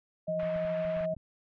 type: tone with pitch glide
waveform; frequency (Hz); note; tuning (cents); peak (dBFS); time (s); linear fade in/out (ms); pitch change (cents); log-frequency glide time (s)
sine; 626 to 633.3; D#5 to D#5; +10 to +30; -29; 0.27-1.15; 20; +20; 0.39-1.02
type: tone with tremolo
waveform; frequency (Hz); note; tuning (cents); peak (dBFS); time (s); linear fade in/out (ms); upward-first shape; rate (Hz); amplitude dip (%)
sine; 171.4; F3; -32; -35; 0.28-1.14; 2; triangle; 12; 50
type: band-pass noise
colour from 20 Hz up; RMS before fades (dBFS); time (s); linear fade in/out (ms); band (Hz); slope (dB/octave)
white; -48; 0.39-1.06; 5; 720 to 2300; 24
type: clicks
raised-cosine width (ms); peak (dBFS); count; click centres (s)
5; -36; 7; 0.432 / 0.561 / 0.651 / 0.851 / 0.967 / 1.009 / 1.167
effects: none